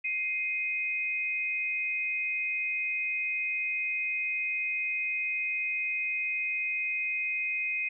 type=tone pair together; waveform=sine; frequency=2109 / 2508 Hz; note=C7 / D#7; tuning=+13 / +13 cents; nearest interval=minor third; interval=300 cents; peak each=-35 / -29 dBFS; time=0.04-7.89 s; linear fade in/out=10 ms; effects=none